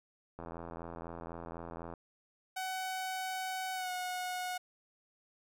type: click train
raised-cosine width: 1 ms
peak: -30 dBFS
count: 131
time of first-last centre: 0.39-1.938 s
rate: 84 Hz
type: tone with pitch glide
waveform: sawtooth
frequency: 751 to 729.2 Hz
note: F#5 to F#5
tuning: +26 to -25 cents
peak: -32 dBFS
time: 2.56-4.58 s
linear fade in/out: 10 ms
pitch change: -51 cents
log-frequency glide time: 3.74-3.91 s
effects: none